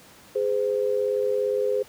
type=tone pair together; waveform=sine; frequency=414.6 / 512 Hz; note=G#4 / C5; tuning=-3 / -38 cents; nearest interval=major third; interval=365 cents; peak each=-24 dBFS; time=0.35-1.83 s; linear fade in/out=10 ms; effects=pink hiss -50 dBFS RMS until 1.88 s + high-pass 100 Hz 12 dB/octave